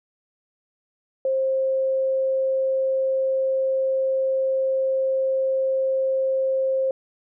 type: tone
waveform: sine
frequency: 530 Hz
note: C5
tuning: 22 cents sharp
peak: -19 dBFS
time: 1.25-6.91 s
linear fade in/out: 2 ms
effects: none